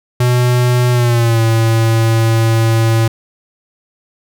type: tone with pitch glide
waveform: square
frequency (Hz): 123.47 to 113.22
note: B2 to A2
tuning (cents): 0 to +50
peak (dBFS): -10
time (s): 0.2-3.08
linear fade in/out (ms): 5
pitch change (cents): -150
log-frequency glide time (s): 0.91-1.41
effects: none